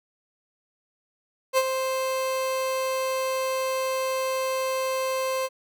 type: tone with ADSR envelope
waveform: 30% pulse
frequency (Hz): 524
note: C5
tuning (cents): +2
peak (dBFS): -14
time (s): 1.53-5.49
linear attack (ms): 46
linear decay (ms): 46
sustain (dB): -8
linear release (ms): 40
effects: none